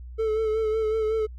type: tone with vibrato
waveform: triangle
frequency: 437.9 Hz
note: A4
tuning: 8 cents flat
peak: -20 dBFS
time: 0.18-1.27 s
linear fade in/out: 20 ms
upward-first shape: sine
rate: 5.4 Hz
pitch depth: 33 cents each way
effects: added 61 Hz sine -37 dBFS peak until 1.38 s